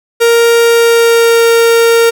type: tone with pitch glide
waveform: 45% pulse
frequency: 466.2 to 462.4 Hz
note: A#4 to A#4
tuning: 0 to -14 cents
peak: -5 dBFS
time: 0.2-2.11 s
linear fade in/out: 20 ms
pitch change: -14 cents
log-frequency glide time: 0.6-1.45 s
effects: none